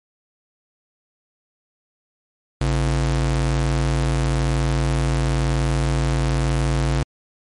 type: ring-modulated tone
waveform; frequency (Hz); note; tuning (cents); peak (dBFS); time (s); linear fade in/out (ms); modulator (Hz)
square; 97.6; G2; -7; -15; 2.61-7.03; 0; 40.5
effects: MP3 48 kbps